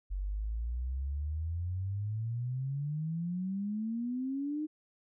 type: exponential sweep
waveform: sine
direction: up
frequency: 46 to 311.1 Hz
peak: -32 dBFS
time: 0.1-4.67 s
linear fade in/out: 20 ms
effects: none